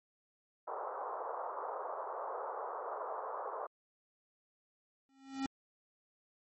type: band-pass noise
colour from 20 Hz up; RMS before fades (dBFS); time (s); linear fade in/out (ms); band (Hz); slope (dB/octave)
white; -41; 0.67-3.67; 10; 430 to 1200; 48
type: tone with exponential growth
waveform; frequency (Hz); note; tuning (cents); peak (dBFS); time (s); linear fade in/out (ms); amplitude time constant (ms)
square; 269.4; C#4; -49; -32; 5.09-5.46; 1; 79
effects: MP3 32 kbps